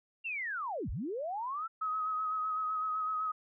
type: linear two-way sweep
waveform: sine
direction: down then up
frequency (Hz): 2794 to 36.71 to 1364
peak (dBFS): -34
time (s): 0.24-1.68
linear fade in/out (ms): 20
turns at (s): 0.9
type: tone with vibrato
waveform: sine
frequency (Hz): 1269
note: D#6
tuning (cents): +34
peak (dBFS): -31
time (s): 1.81-3.32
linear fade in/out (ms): 10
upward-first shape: sine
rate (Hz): 7.9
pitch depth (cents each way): 27
effects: none